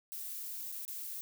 violet noise with dropouts, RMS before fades -42 dBFS, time 0.12-1.21 s, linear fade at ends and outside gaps 0 ms, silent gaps 0.717-0.723 / 0.851-0.879 s, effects none

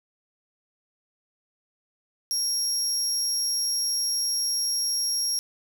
30% pulse tone with amplitude modulation, 5588 Hz, F8, in tune, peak -18 dBFS, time 2.31-5.39 s, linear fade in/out 0 ms, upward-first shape sine, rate 253 Hz, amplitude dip 40%, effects none

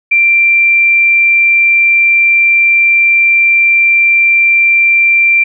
sine tone, 2360 Hz, D7, 8 cents sharp, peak -5 dBFS, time 0.11-5.44 s, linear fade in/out 10 ms, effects none

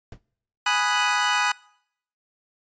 brown noise with exponential decay, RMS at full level -31 dBFS, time 0.12-0.21 s, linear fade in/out 2 ms, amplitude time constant 18 ms
25% pulse chord, G# minor seventh, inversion none, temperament equal, 830.6 / 987.8 / 1244.5 / 1480 Hz, G#5 / B5 / D#6 / F#6, 0 / 0 / 0 / 0 cents, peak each -22 dBFS, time 0.66-1.52 s, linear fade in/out 5 ms
effects noise-tail reverb RT60 0.7 s tail -24 dB re dry + resampled to 16000 Hz

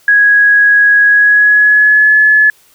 sine tone with pitch glide, 1661.2 to 1713.8 Hz, G#6 to A6, 0 to -46 cents, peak -4 dBFS, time 0.08-2.5 s, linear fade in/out 2 ms, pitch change +54 cents, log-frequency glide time 1.07-2.15 s, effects white hiss -48 dBFS RMS until 2.74 s

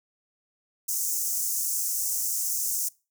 pink high-pass noise, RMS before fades -28 dBFS, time 0.88-2.89 s, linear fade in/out 10 ms, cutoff 5900 Hz, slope 48 dB/octave, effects noise-tail reverb RT60 0.3 s tail -23 dB re dry

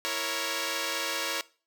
5% pulse chord, A# diminished, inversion second, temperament equal, 329.6 / 466.2 / 554.4 Hz, E4 / A#4 / C#5, 0 / 0 / 0 cents, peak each -25 / -23 / -20 dBFS, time 0.05-1.41 s, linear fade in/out 0 ms, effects noise-tail reverb RT60 0.4 s tail -21 dB re dry

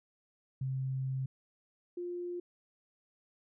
sine tone pair in turn, 132.2 / 352.2 Hz, C3 / F4, +18 / +15 cents, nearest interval octave + perfect fourth, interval 1697 cents, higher second, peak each -32 / -36 dBFS, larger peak first, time 0.61-1.26 / 1.97-2.4 s, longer first, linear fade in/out 5 ms, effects none

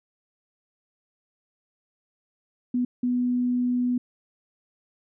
sine tone bursts at uneven times, 246.9 Hz, B3, in tune, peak -21 dBFS, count 2, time 2.74-2.85 / 3.03-3.98 s, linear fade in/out 5 ms, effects none

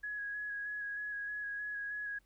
sine tone with vibrato, 1670 Hz, G#6, 9 cents sharp, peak -37 dBFS, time 0.03-2.19 s, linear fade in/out 10 ms, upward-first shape square, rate 3.2 Hz, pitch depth 14 cents each way, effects added 47 Hz sine -68 dBFS peak until 2.25 s + pink hiss -75 dBFS RMS until 2.25 s

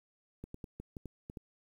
clicks, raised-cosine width 3 ms, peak -30 dBFS, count 8, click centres 0.44 / 0.544 / 0.642 / 0.8 / 0.968 / 1.057 / 1.299 / 1.372 s, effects 10-bit

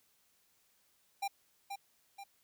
square tone with echo, 795 Hz, G5, 24 cents sharp, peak -34 dBFS, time 1.22-1.28 s, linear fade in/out 10 ms, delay 480 ms, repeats 2, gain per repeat -6 dB, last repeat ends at 2.24 s, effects white hiss -72 dBFS RMS until 2.43 s

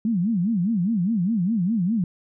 sine tone with vibrato, 199.8 Hz, G3, 33 cents sharp, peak -19 dBFS, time 0.05-2.04 s, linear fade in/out 2 ms, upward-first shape sine, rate 4.9 Hz, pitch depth 280 cents each way, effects none

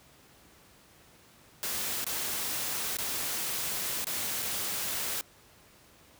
white noise with dropouts, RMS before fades -33 dBFS, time 1.63-5.21 s, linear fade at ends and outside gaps 0 ms, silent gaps 2.043-2.066 / 2.969-2.986 / 4.044-4.069 / 4.422-4.426 s, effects pink hiss -58 dBFS RMS until 6.19 s + high-pass 60 Hz 12 dB/octave

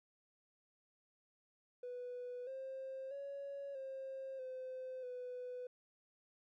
triangle tone with pitch steps, 493.5 / 530 / 559 / 533 / 515 / 498 Hz, B4 / C5 / C#5 / C5 / C5 / B4, -1 / +22 / +14 / +32 / -28 / +14 cents, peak -40 dBFS, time 1.83-5.67 s, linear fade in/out 5 ms, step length 640 ms, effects tanh soft clip ceiling -40 dBFS

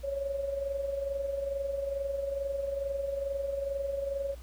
sine tone with amplitude modulation, 554.4 Hz, C#5, in tune, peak -28 dBFS, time 0.03-4.35 s, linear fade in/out 20 ms, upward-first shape sine, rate 22.3 Hz, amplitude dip 55%, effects added 60 Hz sine -43 dBFS peak until 4.42 s + pink hiss -57 dBFS RMS until 4.42 s

